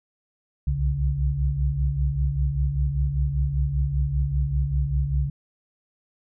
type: tone cluster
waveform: sine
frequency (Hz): 62.8 / 67.9 / 140.3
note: B1 / C#2 / C#3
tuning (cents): +30 / -35 / +21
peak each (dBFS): -25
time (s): 0.67-5.3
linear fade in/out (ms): 5
effects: none